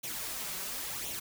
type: noise with flanger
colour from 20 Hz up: white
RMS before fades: -38 dBFS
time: 0.03-1.2 s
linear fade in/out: 10 ms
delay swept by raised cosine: 0.3 to 5.4 ms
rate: 0.95 Hz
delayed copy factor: +0.6
effects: none